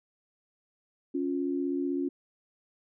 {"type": "tone pair together", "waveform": "sine", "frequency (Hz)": [277.2, 353], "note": ["C#4", "F4"], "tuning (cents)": [0, 19], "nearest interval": "major third", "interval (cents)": 419, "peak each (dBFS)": [-29, -32], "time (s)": [1.14, 2.09], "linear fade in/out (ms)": 10, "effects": []}